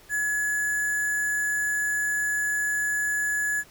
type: tone with sample-and-hold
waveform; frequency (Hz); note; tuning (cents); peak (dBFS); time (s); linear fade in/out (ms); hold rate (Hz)
sine; 1693; G#6; +33; -23; 0.09-3.64; 50; 8820
effects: pink hiss -53 dBFS RMS until 3.7 s